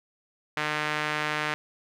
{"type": "tone with band-pass filter", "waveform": "sawtooth", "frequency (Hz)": 151.5, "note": "D#3", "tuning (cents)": -46, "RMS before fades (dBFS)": -29, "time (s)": [0.57, 1.54], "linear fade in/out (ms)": 0, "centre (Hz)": 1900, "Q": 1.3, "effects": []}